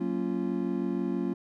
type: chord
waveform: triangle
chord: Gb major seventh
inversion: none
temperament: just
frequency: 185 / 231.2 / 277.5 / 346.9 Hz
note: Gb3 / Bb3 / Db4 / F4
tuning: 0 / -14 / +2 / -12 cents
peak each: -31 dBFS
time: 0-1.34 s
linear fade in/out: 10 ms
effects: none